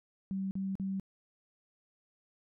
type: tone bursts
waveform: sine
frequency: 192.7 Hz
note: G3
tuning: 29 cents flat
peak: -32 dBFS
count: 3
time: 0.31-0.998 s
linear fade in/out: 0 ms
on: 200 ms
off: 44 ms
effects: none